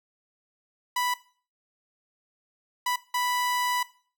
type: tone bursts at uneven times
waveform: sawtooth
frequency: 987.8 Hz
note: B5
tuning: in tune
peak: -21 dBFS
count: 3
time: 0.96-1.14 / 2.86-2.96 / 3.14-3.83 s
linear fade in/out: 5 ms
effects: noise-tail reverb RT60 0.4 s tail -17 dB re dry